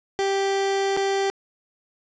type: tone with dropouts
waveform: 30% pulse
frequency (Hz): 392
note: G4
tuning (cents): 0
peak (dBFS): -18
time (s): 0.19-1.3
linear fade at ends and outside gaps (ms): 0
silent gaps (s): 0.966-0.973
effects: resampled to 16000 Hz + 10-bit